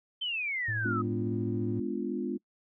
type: exponential sweep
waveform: sine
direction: down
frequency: 3136 to 1244.5 Hz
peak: -30 dBFS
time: 0.21-1.02 s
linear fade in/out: 10 ms
type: tone with tremolo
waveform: triangle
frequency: 110 Hz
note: A2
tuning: in tune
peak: -30 dBFS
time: 0.68-1.8 s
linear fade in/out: 5 ms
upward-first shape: triangle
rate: 14 Hz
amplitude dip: 25%
type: chord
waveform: sine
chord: G# diminished seventh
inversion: none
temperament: equal with one note detuned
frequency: 207.7 / 249.8 / 293.7 / 349.2 Hz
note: G#3 / B3 / D4 / F4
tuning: 0 / +20 / 0 / 0 cents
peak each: -36 / -35 / -37 / -35 dBFS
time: 0.84-2.38 s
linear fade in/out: 20 ms
effects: noise-tail reverb RT60 0.1 s tail -25 dB re dry